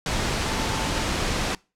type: tone in noise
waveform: sine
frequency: 885 Hz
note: A5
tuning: 10 cents sharp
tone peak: -35 dBFS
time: 0.46-1.03 s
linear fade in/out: 2 ms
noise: pink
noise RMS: -25 dBFS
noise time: 0.06-1.55 s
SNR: -13 dB
effects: noise-tail reverb RT60 0.3 s tail -24 dB re dry + low-pass 7000 Hz 12 dB/octave